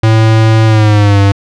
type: tone with pitch glide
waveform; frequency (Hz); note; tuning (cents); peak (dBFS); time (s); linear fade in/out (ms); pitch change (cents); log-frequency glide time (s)
square; 111 to 99.46; A2 to G2; +16 to +26; -5; 0.03-1.32; 5; -190; 0.66-1.2
effects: low-pass 5000 Hz 12 dB/octave